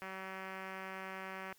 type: tone with low-pass filter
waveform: 5% pulse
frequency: 190 Hz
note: F#3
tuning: 46 cents sharp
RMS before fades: -45 dBFS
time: 0.02-1.53 s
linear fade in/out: 0 ms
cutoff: 2400 Hz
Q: 1.2
effects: white hiss -67 dBFS RMS until 1.58 s